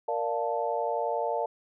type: chord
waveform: sine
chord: Bb major seventh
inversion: none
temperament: equal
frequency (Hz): 466.2 / 587.3 / 698.5 / 880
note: Bb4 / D5 / F5 / A5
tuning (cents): 0 / 0 / 0 / 0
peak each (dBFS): -32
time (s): 0.08-1.46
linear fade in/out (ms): 5
effects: none